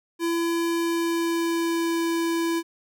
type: tone with pitch glide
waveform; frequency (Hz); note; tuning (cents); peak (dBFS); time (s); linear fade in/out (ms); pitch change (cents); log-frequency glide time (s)
square; 336.7 to 333.6; E4 to E4; +37 to +21; -23; 0.19-2.63; 50; -16; 0.77-2.01
effects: none